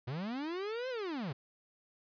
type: linear two-way sweep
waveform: 45% pulse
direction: up then down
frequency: 114.9 to 528 to 120.7 Hz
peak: -36 dBFS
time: 0.07-1.33 s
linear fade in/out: 10 ms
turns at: 0.89 s
effects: resampled to 11025 Hz